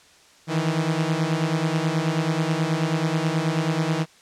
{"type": "beating tone pair", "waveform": "sawtooth", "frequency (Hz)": [155.4, 164.7], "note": ["D#3", "E3"], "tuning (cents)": [-2, -1], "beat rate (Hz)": 9.3, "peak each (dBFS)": -20, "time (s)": [0.47, 4.06], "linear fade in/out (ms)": 50, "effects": ["white hiss -53 dBFS RMS until 4.21 s", "low-pass 7000 Hz 12 dB/octave"]}